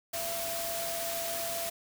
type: tone in noise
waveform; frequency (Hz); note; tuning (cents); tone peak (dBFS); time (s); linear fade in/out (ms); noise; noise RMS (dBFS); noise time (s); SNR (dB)
sine; 674; E5; +38; -36; 0.13-1.7; 10; white; -36; 0.13-1.7; -3
effects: none